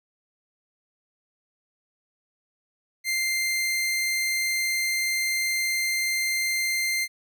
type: tone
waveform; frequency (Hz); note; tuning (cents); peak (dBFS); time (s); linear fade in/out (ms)
sawtooth; 2093; C7; 0; -20; 3.04-7.08; 50
effects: none

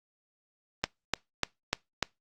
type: click train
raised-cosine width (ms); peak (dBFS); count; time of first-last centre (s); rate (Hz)
0.2; -8; 5; 0.84-2.027; 3.37
effects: noise-tail reverb RT60 0.2 s tail -24 dB re dry + Opus 32 kbps

